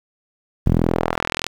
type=tone with band-pass filter sweep; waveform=sawtooth; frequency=41.55 Hz; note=E1; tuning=15 cents sharp; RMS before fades=-20 dBFS; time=0.66-1.47 s; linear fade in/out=0 ms; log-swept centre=130 to 4500 Hz; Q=0.94; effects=7-bit